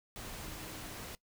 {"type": "tone in noise", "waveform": "sine", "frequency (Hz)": 312, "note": "D#4", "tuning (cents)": 5, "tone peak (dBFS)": -54, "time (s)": [0.4, 0.99], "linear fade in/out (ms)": 0, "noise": "pink", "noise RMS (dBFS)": -45, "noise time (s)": [0.16, 1.15], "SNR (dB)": -12, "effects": ["noise-tail reverb RT60 0.1 s tail -20 dB re dry"]}